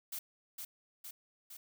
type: noise with echo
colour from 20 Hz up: blue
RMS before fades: -41 dBFS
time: 0.12-0.19 s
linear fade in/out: 5 ms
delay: 460 ms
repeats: 3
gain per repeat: -3 dB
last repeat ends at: 1.57 s
effects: none